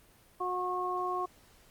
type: harmonic tone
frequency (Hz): 363.1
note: F#4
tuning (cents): -33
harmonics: 1 / 2 / 3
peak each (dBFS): -36 / -36 / -33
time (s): 0.4-1.26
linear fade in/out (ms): 10
effects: pink hiss -61 dBFS RMS until 1.7 s + Opus 32 kbps